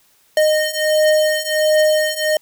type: beating tone pair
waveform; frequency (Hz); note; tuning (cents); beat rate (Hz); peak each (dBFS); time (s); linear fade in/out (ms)
square; 615 / 616.4; D#5 / D#5; -20 / -16; 1.4; -18 / -16; 0.37-2.37; 2
effects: white hiss -56 dBFS RMS until 2.41 s